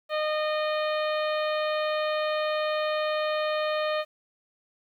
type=harmonic tone with a mistuned harmonic; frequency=613 Hz; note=D#5; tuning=26 cents flat; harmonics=1 / 2 / 3 / 4 / 5 / 6 / 7; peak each=-26 / -32 / -36 / -38 / -40 / -42 / -43 dBFS; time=0.09-4.05 s; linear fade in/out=50 ms; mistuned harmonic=7; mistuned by=-23 cents; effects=10-bit